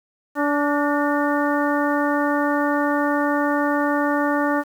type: harmonic tone with a mistuned harmonic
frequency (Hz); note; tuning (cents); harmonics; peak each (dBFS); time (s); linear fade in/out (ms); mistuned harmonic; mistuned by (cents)
290; D4; -22; 1 / 2 / 3 / 4 / 5 / 6; -21 / -24 / -26 / -27 / -28 / -29; 0.35-4.64; 50; 6; +65
effects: 8-bit